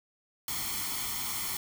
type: noise with comb filter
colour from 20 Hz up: white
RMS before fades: -34 dBFS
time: 0.48-1.57 s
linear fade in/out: 2 ms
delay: 0.92 ms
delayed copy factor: +0.7
effects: none